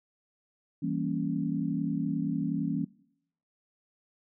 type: chord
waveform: sine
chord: E diminished seventh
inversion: none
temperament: equal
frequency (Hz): 164.81 / 196 / 233.1 / 277.2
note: E3 / G3 / Bb3 / Db4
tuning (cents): 0 / 0 / 0 / 0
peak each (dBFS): -33 / -35 / -34 / -32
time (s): 0.82-2.85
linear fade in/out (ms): 10
effects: noise-tail reverb RT60 0.7 s tail -21 dB re dry